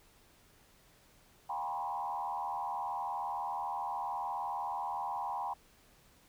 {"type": "tone with frequency modulation", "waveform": "sine", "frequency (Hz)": 887, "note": "A5", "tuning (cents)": 14, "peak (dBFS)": -34, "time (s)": [1.49, 5.54], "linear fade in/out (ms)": 10, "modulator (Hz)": 79.2, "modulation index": 1.9, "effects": ["pink hiss -64 dBFS RMS until 6.28 s"]}